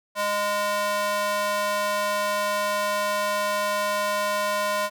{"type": "tone with high-pass filter", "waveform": "square", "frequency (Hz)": 205.6, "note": "G#3", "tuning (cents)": -17, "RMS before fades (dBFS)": -25, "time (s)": [0.15, 4.9], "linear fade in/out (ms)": 50, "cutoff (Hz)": 790, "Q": 2.1, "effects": []}